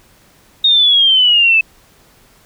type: exponential sweep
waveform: sine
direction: down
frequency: 3729 to 2600 Hz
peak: -7 dBFS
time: 0.64-1.61 s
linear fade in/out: 5 ms
effects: pink hiss -49 dBFS RMS until 2.45 s